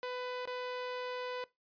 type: tone with dropouts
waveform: sawtooth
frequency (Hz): 499.2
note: B4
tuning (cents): +19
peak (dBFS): -33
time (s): 0.03-1.44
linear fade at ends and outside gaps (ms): 1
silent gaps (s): 0.455-0.474
effects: noise-tail reverb RT60 0.2 s tail -20 dB re dry + resampled to 11025 Hz